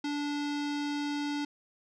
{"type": "tone with low-pass filter", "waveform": "square", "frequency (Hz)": 290.8, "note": "D4", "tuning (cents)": -17, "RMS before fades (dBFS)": -33, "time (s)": [0.04, 1.45], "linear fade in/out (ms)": 5, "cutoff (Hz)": 4900, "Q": 1.7, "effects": []}